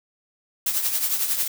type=noise with tremolo; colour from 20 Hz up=blue; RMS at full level=-21 dBFS; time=0.66-1.48 s; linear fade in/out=5 ms; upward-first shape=triangle; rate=11 Hz; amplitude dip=65%; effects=none